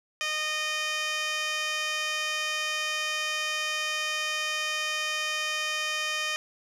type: tone with band-pass filter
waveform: 15% pulse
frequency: 615 Hz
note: D#5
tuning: 20 cents flat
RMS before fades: -30 dBFS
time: 0.21-6.36 s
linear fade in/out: 0 ms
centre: 3700 Hz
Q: 1.4
effects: none